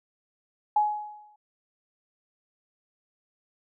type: tone with exponential decay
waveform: sine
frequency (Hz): 841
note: G#5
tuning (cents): +22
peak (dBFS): -17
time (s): 0.76-1.36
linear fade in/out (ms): 5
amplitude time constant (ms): 130
effects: none